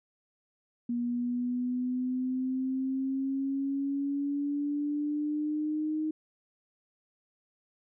sine exponential sweep, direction up, 238.8 to 311.6 Hz, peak -28 dBFS, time 0.89-6.11 s, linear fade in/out 5 ms, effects none

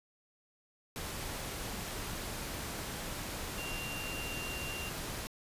sine tone in noise, 2774 Hz, F7, 12 cents flat, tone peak -41 dBFS, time 3.58-4.89 s, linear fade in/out 0 ms, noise pink, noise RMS -40 dBFS, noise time 0.96-5.27 s, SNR -4 dB, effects resampled to 32000 Hz

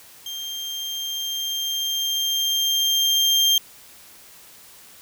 35% pulse tone with level ramp, 3187 Hz, G7, 28 cents sharp, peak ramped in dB -28 to -13 dBFS, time 0.26-3.58 s, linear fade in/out 2 ms, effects white hiss -47 dBFS RMS until 5.01 s

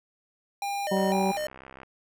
square tone with vibrato, 698.5 Hz, F5, in tune, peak -29 dBFS, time 0.62-1.47 s, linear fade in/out 2 ms, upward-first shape square, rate 2 Hz, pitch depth 240 cents each way
harmonic tone, 191.6 Hz, G3, 39 cents flat, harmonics 1 / 2 / 3 / 4 / 5, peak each -26 / -29 / -31 / -32 / -33 dBFS, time 0.91-1.32 s, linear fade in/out 10 ms
click train, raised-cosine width 0.5 ms, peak -29 dBFS, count 58, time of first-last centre 0.97-1.832 s, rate 66.1 Hz
effects none

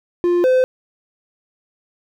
triangle tone pair in turn, 350.6 / 512.9 Hz, F4 / C5, +7 / -35 cents, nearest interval perfect fifth, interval 658 cents, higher second, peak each -11 / -9 dBFS, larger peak second, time 0.24-0.44 / 0.44-0.64 s, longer neither, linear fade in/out 0 ms, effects none

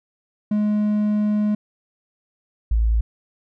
triangle / sine tone pair in turn, 210 / 55.62 Hz, G#3 / A1, +19 / +19 cents, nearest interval octave + major seventh, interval 2300 cents, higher first, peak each -15 dBFS, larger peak neither, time 0.51-1.55 / 2.71-3.01 s, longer first, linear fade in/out 5 ms, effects none

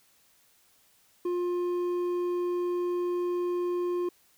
sine tone with hard clipping, 353.6 Hz, F4, 22 cents sharp, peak -28 dBFS, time 1.25-4.09 s, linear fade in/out 5 ms, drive 5 dB, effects white hiss -64 dBFS RMS until 4.37 s

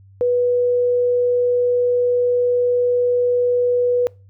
sine tone, 490.1 Hz, B4, 13 cents flat, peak -14 dBFS, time 0.21-4.07 s, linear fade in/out 0 ms, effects noise-tail reverb RT60 0.3 s tail -24 dB re dry + added 97 Hz sine -44 dBFS peak until 4.29 s

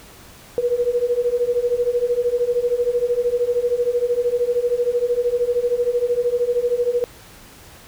sine beating tone pair, 476.3 / 489.3 Hz, A#4 / B4, +37 / -16 cents, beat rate 13 Hz, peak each -21 / -19 dBFS, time 0.58-7.04 s, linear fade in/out 0 ms, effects pink hiss -44 dBFS RMS until 7.87 s

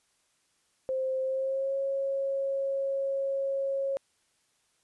sine tone with pitch glide, 524 to 546.3 Hz, C5 to C#5, +2 to -25 cents, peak -27 dBFS, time 0.89-3.97 s, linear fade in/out 0 ms, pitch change +73 cents, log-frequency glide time 1.22-1.76 s, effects white hiss -71 dBFS RMS until 4.83 s + resampled to 24000 Hz

